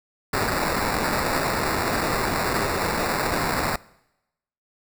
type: noise with sample-and-hold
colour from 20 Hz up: blue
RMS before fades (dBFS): -24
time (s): 0.33-3.76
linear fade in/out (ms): 5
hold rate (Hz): 3150
effects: noise-tail reverb RT60 0.9 s tail -22 dB re dry